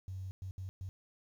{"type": "tone bursts at uneven times", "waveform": "sine", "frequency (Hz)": 94.3, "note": "F#2", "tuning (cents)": 33, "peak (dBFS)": -39, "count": 4, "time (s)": [[0.08, 0.31], [0.42, 0.51], [0.58, 0.69], [0.81, 0.89]], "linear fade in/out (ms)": 0, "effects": ["11-bit"]}